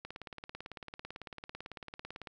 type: click train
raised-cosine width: 0.3 ms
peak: -27 dBFS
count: 41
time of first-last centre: 0.05-2.272 s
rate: 18 Hz
effects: none